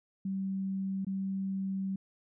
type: tone with dropouts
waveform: sine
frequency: 192.8 Hz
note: G3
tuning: 28 cents flat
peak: -31 dBFS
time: 0.25-1.96 s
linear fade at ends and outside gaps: 5 ms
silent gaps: 1.048-1.067 s
effects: none